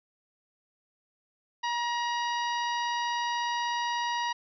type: harmonic tone with a mistuned harmonic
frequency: 955 Hz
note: A#5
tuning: 42 cents sharp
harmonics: 1 / 2 / 3 / 4 / 5 / 6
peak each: -29 / -35 / -39 / -41 / -43 / -45 dBFS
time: 1.63-4.33 s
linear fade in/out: 10 ms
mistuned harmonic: 2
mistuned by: -17 cents
effects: none